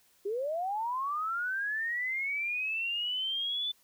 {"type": "linear sweep", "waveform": "sine", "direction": "up", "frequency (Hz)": [383.5, 3519], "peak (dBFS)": -30, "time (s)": [0.25, 3.72], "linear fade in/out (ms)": 10, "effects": ["white hiss -66 dBFS RMS until 3.83 s"]}